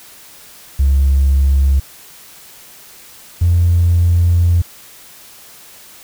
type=tone pair in turn; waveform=triangle; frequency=68.4 / 86.18 Hz; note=C#2 / F2; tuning=-23 / -22 cents; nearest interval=major third; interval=401 cents; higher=second; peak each=-5 dBFS; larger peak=neither; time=0.79-1.8 / 3.41-4.62 s; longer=second; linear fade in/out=10 ms; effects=tanh soft clip ceiling -6 dBFS + white hiss -40 dBFS RMS until 6.03 s